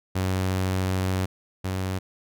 sawtooth tone pair in turn, 93.7 / 94.03 Hz, F#2 / F#2, +22 / +28 cents, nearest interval unison, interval 6 cents, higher second, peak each -19 / -22 dBFS, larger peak first, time 0.15-1.26 / 1.64-1.99 s, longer first, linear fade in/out 10 ms, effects none

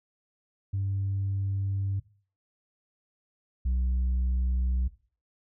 sine tone pair in turn, 98 / 62.53 Hz, G2 / B1, 0 / +22 cents, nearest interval minor sixth, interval 778 cents, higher first, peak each -25 / -21 dBFS, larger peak second, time 0.73-2 / 3.65-4.88 s, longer first, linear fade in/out 10 ms, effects noise-tail reverb RT60 0.4 s tail -18 dB re dry + tanh soft clip ceiling -23 dBFS

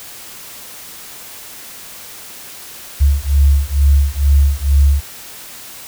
sine beating tone pair, 69.3 / 71.5 Hz, C#2 / D2, 0 / -46 cents, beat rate 2.2 Hz, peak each -12 / -12 dBFS, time 3-5.01 s, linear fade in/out 20 ms, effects white hiss -34 dBFS RMS until 5.87 s

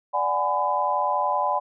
sine chord, G# half-diminished seventh, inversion second, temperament equal with one note detuned, 587.3 / 740 / 830.6 / 1005 Hz, D5 / F#5 / G#5 / B5, 0 / 0 / 0 / +30 cents, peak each -28 / -28 / -26 / -24 dBFS, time 0.13-1.6 s, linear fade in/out 20 ms, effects none

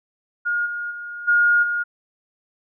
sine tone with level steps, 1427 Hz, F6, 37 cents sharp, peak -19 / -25 / -30 / -13 / -20 dBFS, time 0.45-1.84 s, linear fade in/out 20 ms, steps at 0.65 / 0.9 / 1.27 / 1.62 s, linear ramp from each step 20 ms, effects none

